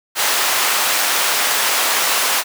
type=high-pass noise; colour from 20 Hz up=pink; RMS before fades=-17 dBFS; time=0.15-2.44 s; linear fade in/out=50 ms; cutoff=840 Hz; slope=12 dB/octave; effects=none